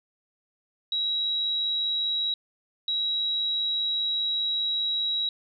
sine tone pair in turn, 3865 / 3865 Hz, B7 / B7, -38 / -38 cents, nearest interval unison, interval 0 cents, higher neither, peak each -24 dBFS, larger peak neither, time 0.92-2.34 / 2.88-5.29 s, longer second, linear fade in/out 2 ms, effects none

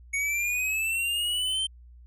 square linear sweep, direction up, 2217 to 3136 Hz, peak -26 dBFS, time 0.13-1.67 s, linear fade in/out 10 ms, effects added 60 Hz sine -47 dBFS peak until 2.06 s + resampled to 32000 Hz

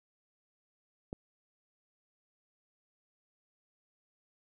click, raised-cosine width 2 ms, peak -25 dBFS, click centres 1.129 s, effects none

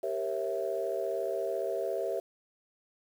sine chord, G diminished seventh, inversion none, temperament equal with one note detuned, 392 / 466.2 / 543.6 / 659.3 Hz, G4 / Bb4 / Db5 / Fb5, 0 / 0 / -34 / 0 cents, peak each -35 / -36 / -35 / -34 dBFS, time 0.03-2.2 s, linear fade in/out 5 ms, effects tanh soft clip ceiling -20 dBFS + 9-bit

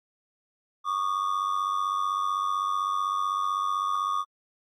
triangle ring-modulated tone, 1166 Hz, D6, 13 cents flat, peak -20 dBFS, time 0.84-4.25 s, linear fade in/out 50 ms, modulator 47.9 Hz, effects AAC 64 kbps

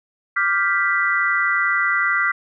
sine chord, G dominant seventh, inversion second, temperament equal, 1174.7 / 1396.9 / 1568 / 1975.5 Hz, D6 / F6 / G6 / B6, 0 / 0 / 0 / 0 cents, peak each -24 / -21 / -24 / -20 dBFS, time 0.36-2.32 s, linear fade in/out 10 ms, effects none

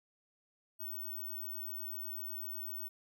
sine tone, 15804 Hz, B9, in tune, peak -39 dBFS, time 0.79-2.89 s, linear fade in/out 20 ms, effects none

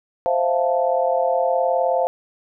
sine chord, F major seventh, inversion second, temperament equal, 523.3 / 659.3 / 698.5 / 880 Hz, C5 / E5 / F5 / A5, 0 / 0 / 0 / 0 cents, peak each -20 / -24 / -21 / -26 dBFS, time 0.26-2.07 s, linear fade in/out 0 ms, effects none

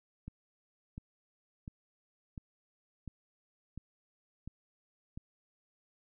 click train, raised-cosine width 5 ms, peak -30 dBFS, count 8, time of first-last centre 0.28-5.175 s, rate 1.43 Hz, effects none

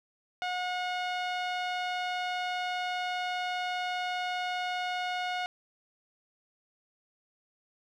sawtooth tone with low-pass filter, 725 Hz, F#5, 35 cents flat, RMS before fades -33 dBFS, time 0.42-5.46 s, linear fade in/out 0 ms, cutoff 3400 Hz, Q 1.4, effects 11-bit

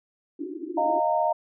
pink band-pass noise, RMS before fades -34 dBFS, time 0.39-1 s, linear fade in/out 5 ms, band 290 to 370 Hz, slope 96 dB/octave
sine chord, Eb suspended second, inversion none, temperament equal with one note detuned, 622.3 / 698.5 / 919 Hz, Eb5 / F5 / Bb5, 0 / 0 / -25 cents, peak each -25 dBFS, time 0.77-1.33 s, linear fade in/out 10 ms
effects none

